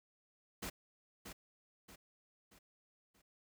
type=noise with echo; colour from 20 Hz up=pink; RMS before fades=-43 dBFS; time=0.62-0.7 s; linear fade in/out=10 ms; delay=630 ms; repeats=4; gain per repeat=-7 dB; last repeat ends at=3.22 s; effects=none